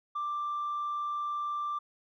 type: tone with tanh clipping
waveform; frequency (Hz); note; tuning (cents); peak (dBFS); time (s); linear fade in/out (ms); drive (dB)
triangle; 1179; D6; +6; -31; 0.15-1.79; 10; 5
effects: none